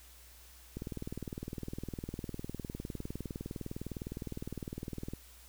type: click train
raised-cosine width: 3 ms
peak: -26 dBFS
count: 87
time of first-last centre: 0.77-5.135 s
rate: 19.7 Hz
effects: added 60 Hz sine -57 dBFS peak until 5.48 s + white hiss -58 dBFS RMS until 5.48 s